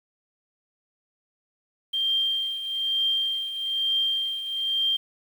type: tone with tremolo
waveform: sine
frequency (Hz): 3176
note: G7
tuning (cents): +22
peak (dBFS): -20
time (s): 1.93-4.97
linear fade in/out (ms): 10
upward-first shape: triangle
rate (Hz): 1.1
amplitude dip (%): 70
effects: 8-bit